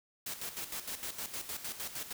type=noise with tremolo; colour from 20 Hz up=white; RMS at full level=-39 dBFS; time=0.26-2.13 s; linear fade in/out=5 ms; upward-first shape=square; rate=6.5 Hz; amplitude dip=65%; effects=none